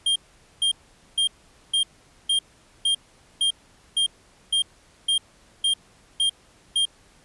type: tone bursts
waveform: square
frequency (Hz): 3203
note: G7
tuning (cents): +37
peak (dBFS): -19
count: 13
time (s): 0.06-6.854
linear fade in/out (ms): 5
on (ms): 98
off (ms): 460
effects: pink hiss -56 dBFS RMS until 7.24 s + resampled to 24000 Hz